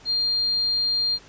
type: tone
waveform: sine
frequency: 4200 Hz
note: C8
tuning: 6 cents sharp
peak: -20 dBFS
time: 0.05-1.19 s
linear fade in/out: 50 ms
effects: pink hiss -49 dBFS RMS until 1.28 s + resampled to 16000 Hz